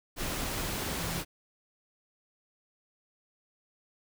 sine tone in noise, 167.4 Hz, E3, 27 cents sharp, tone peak -38 dBFS, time 0.98-1.21 s, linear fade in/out 50 ms, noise pink, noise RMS -34 dBFS, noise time 0.16-1.25 s, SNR -7 dB, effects none

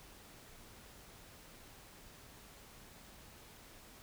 silence, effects pink hiss -57 dBFS RMS until 4.02 s

